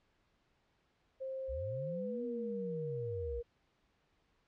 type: tone with pitch glide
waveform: sine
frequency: 529 to 474 Hz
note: C5 to A#4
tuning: +19 to +29 cents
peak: -38 dBFS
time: 1.2-3.43 s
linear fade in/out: 20 ms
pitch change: -190 cents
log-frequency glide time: 1.88-2.26 s
type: linear two-way sweep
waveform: sine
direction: up then down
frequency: 55 to 251.6 to 55 Hz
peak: -40 dBFS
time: 1.48-3.41 s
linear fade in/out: 20 ms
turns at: 2.25 s
effects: pink hiss -75 dBFS RMS until 4.47 s + low-pass 4000 Hz 12 dB/octave